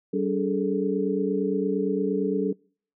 sine tone cluster, 192.3 / 286.3 / 413.8 / 442.5 Hz, G3 / D4 / G#4 / A4, -33 / -44 / -6 / +10 cents, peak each -28 dBFS, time 0.13-2.53 s, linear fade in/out 10 ms, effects noise-tail reverb RT60 0.5 s tail -26 dB re dry

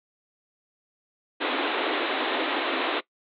pink band-pass noise, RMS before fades -27 dBFS, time 1.4-3.01 s, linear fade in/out 20 ms, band 260 to 3900 Hz, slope 96 dB/octave, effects noise-tail reverb RT60 0.1 s tail -20 dB re dry

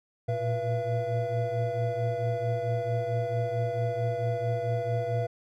triangle tone cluster, 114.1 / 118.6 / 486.3 / 676 Hz, A#2 / A#2 / B4 / E5, -37 / +30 / -27 / +43 cents, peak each -30 dBFS, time 0.28-5.27 s, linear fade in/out 10 ms, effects none

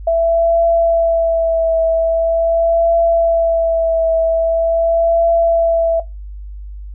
sine tone with vibrato, 663 Hz, E5, 10 cents sharp, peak -10 dBFS, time 0.07-6 s, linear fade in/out 5 ms, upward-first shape triangle, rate 0.43 Hz, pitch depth 24 cents each way, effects noise-tail reverb RT60 0.2 s tail -18 dB re dry + added 50 Hz sine -27 dBFS peak until 6.94 s

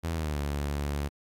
sawtooth tone with pitch glide, 82.7 to 71.99 Hz, E2 to D2, +6 to -34 cents, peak -25 dBFS, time 0.03-1.09 s, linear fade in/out 20 ms, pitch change -240 cents, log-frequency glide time 0.13-0.38 s, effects AAC 64 kbps

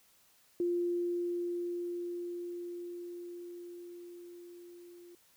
sine tone with level ramp, 349.2 Hz, F4, in tune, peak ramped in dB -28 to -51 dBFS, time 0.6-5.15 s, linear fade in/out 2 ms, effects white hiss -66 dBFS RMS until 5.36 s

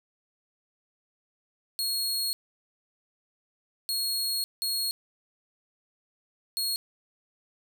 sawtooth tone bursts at uneven times, 4306 Hz, C8, 49 cents sharp, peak -24 dBFS, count 4, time 1.79-2.33 / 3.89-4.44 / 4.62-4.91 / 6.57-6.76 s, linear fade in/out 0 ms, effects none

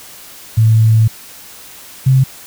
sine tone pair in turn, 111.1 / 132.12 Hz, A2 / C3, +17 / +17 cents, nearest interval minor third, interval 300 cents, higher second, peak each -6 dBFS, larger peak neither, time 0.57-1.08 / 2.06-2.24 s, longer first, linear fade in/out 10 ms, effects white hiss -36 dBFS RMS until 2.46 s

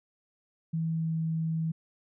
sine tone with pitch glide, 162.6 to 161.57 Hz, E3 to E3, -23 to -34 cents, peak -27 dBFS, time 0.73-1.72 s, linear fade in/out 10 ms, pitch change -11 cents, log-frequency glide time 0.9-1.15 s, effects none

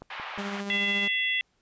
click train, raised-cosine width 1 ms, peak -27 dBFS, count 3, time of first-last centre 0.02-0.377 s, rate 5.6 Hz
pink band-pass noise, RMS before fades -38 dBFS, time 0.1-0.61 s, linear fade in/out 5 ms, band 780 to 3100 Hz, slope 24 dB/octave
sawtooth tone with tremolo, 200.7 Hz, G3, 41 cents sharp, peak -27 dBFS, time 0.38-1.08 s, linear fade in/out 5 ms, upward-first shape sine, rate 14 Hz, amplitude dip 35%
harmonic tone, 675 Hz, E5, 41 cents sharp, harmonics 3 / 4 / 5, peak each -27 / -29 / -31 dBFS, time 0.7-1.41 s, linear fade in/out 0 ms
effects pink hiss -71 dBFS RMS until 1.61 s + resampled to 16000 Hz

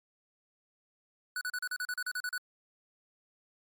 square tone bursts, 1480 Hz, F#6, in tune, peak -33 dBFS, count 12, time 1.36-2.379 s, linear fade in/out 2 ms, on 51 ms, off 37 ms, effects MP3 96 kbps

